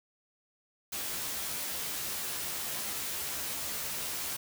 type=noise with comb filter; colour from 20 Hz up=white; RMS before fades=-36 dBFS; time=0.92-4.37 s; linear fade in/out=10 ms; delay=14 ms; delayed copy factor=+0.7; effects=none